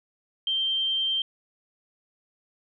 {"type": "tone", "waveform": "sine", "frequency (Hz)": 3145, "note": "G7", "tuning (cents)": 5, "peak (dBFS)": -23, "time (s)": [0.47, 1.22], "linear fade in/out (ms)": 2, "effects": []}